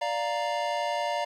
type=chord; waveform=square; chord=Bb major; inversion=first; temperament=equal; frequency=587.3 / 698.5 / 932.3 Hz; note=D5 / F5 / Bb5; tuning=0 / 0 / 0 cents; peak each=-32 dBFS; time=0.01-1.25 s; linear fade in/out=10 ms; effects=low-pass 5000 Hz 12 dB/octave + 10-bit